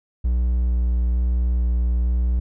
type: tone with vibrato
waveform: triangle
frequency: 60.3 Hz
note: B1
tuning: 41 cents flat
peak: -15 dBFS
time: 0.24-2.4 s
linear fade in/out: 10 ms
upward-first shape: square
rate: 1.1 Hz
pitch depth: 11 cents each way
effects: none